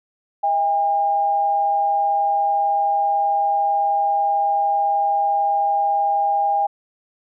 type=tone pair together; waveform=sine; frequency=641 / 807.6 Hz; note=E5 / G#5; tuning=-49 / -49 cents; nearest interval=major third; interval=400 cents; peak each=-27 / -16 dBFS; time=0.43-6.67 s; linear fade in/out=10 ms; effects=none